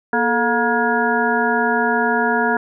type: harmonic tone with a mistuned harmonic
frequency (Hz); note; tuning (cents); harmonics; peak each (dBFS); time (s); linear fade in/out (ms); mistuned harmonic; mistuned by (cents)
237.7; A#3; +34; 1 / 2 / 3 / 4 / 6 / 7; -22 / -22 / -22 / -22 / -22 / -22; 0.13-2.57; 2; 2; -140
effects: none